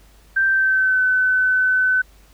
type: tone with pitch glide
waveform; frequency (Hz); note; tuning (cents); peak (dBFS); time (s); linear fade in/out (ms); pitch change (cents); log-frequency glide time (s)
sine; 1568 to 1512.8; G6 to F#6; 0 to +38; -14; 0.36-2.02; 10; -62; 0.47-1.02
effects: added 50 Hz sine -48 dBFS peak until 2.33 s + pink hiss -54 dBFS RMS until 2.33 s